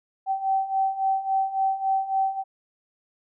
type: beating tone pair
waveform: sine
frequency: 770 / 773.6 Hz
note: G5 / G5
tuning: -31 / -23 cents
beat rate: 3.6 Hz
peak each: -27 / -23 dBFS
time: 0.26-2.44 s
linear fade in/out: 50 ms
effects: none